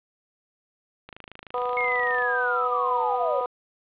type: click train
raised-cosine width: 0.2 ms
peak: -22 dBFS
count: 31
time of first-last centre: 1.09-2.222 s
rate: 26.5 Hz
type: harmonic tone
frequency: 246.9 Hz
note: B3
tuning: in tune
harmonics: 2 / 3 / 4 / 5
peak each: -28 / -31 / -30 / -31 dBFS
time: 1.54-3.46 s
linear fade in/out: 2 ms
type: linear sweep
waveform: sine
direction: down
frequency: 2182 to 507 Hz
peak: -24 dBFS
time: 1.77-3.41 s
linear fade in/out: 2 ms
effects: resampled to 8000 Hz + 8-bit